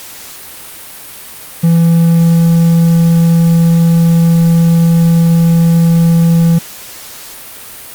triangle tone, 167 Hz, E3, 23 cents sharp, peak -3 dBFS, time 1.63-6.59 s, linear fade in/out 10 ms, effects white hiss -30 dBFS RMS until 7.94 s + Opus 48 kbps

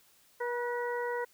harmonic tone with a mistuned harmonic, 481.8 Hz, B4, 43 cents flat, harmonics 1 / 2 / 3 / 4, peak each -33 / -37 / -41 / -41 dBFS, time 0.4-1.25 s, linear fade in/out 10 ms, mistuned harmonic 3, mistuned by +36 cents, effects white hiss -64 dBFS RMS until 1.33 s

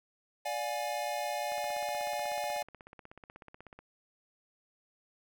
square chord, D diminished, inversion none, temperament equal with one note detuned, 587.3 / 713.1 / 830.6 Hz, D5 / F5 / Ab5, 0 / +36 / 0 cents, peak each -38 dBFS, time 0.45-2.63 s, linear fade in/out 10 ms
click train, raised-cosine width 0.5 ms, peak -34 dBFS, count 38, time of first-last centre 1.52-3.79 s, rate 16.3 Hz
effects none

